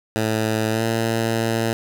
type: tone with pitch glide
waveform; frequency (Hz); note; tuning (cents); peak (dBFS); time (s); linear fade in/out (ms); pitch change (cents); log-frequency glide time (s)
10% pulse; 110 to 113.75; A2 to A#2; 0 to -42; -11; 0.16-1.73; 0; +58; 0.71-0.83
effects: none